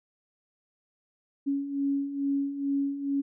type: beating tone pair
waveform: sine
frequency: 277.2 / 279.5 Hz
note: C#4 / C#4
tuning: 0 / +14 cents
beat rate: 2.3 Hz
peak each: -33 / -27 dBFS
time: 1.46-3.22 s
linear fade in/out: 20 ms
effects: none